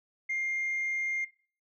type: tone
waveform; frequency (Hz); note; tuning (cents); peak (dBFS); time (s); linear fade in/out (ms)
sine; 2114; C7; +17; -28; 0.29-1.25; 10
effects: noise-tail reverb RT60 0.4 s tail -17 dB re dry + tanh soft clip ceiling -26 dBFS